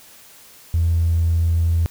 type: tone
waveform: triangle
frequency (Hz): 83.3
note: E2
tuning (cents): +19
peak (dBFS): -11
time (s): 0.74-1.86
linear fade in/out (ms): 0
effects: tanh soft clip ceiling -12 dBFS + white hiss -46 dBFS RMS until 1.9 s